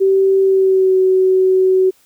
sine tone with pitch glide, 386.1 to 375.3 Hz, G4 to F#4, -26 to +25 cents, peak -9 dBFS, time 0-1.91 s, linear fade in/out 20 ms, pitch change -49 cents, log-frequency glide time 0.41-0.97 s, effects white hiss -54 dBFS RMS until 2.05 s

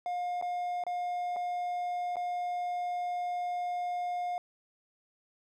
triangle tone with dropouts, 712 Hz, F5, 33 cents sharp, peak -29 dBFS, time 0.06-4.38 s, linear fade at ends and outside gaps 1 ms, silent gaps 0.414-0.424 / 0.838-0.866 / 1.362-1.366 / 2.158-2.167 s, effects none

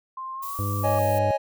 sine tone with pitch glide, 1051 to 1159.4 Hz, C6 to D6, +7 to -23 cents, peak -31 dBFS, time 0.17-0.99 s, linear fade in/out 5 ms, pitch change +170 cents, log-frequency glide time 0.34-0.62 s
violet noise, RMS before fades -37 dBFS, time 0.42-1.19 s, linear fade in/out 10 ms
harmonic tone, 100.5 Hz, G2, 44 cents sharp, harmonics 1 / 2 / 3 / 4 / 5, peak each -25 / -37 / -36 / -44 / -39 dBFS, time 0.59-1.31 s, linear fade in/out 0 ms
triangle chord, C# suspended second, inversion none, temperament just, 554.4 / 623.7 / 831.5 Hz, C#5 / D#5 / G#5, 0 / +4 / +2 cents, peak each -23 / -24 / -23 dBFS, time 0.83-1.38 s, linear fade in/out 20 ms
effects none

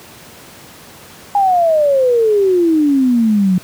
sine exponential sweep, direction down, 822 to 178.7 Hz, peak -9 dBFS, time 1.35-3.58 s, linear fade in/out 2 ms, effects pink hiss -38 dBFS RMS until 3.63 s + high-pass 100 Hz 12 dB/octave

